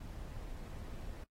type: noise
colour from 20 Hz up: brown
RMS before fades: -45 dBFS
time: 0-1.24 s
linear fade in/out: 5 ms
effects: noise-tail reverb RT60 0.1 s tail -19 dB re dry + AAC 48 kbps